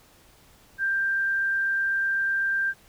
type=tone; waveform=sine; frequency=1582 Hz; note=G6; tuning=15 cents sharp; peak=-22 dBFS; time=0.78-2.74 s; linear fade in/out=50 ms; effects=pink hiss -56 dBFS RMS until 2.88 s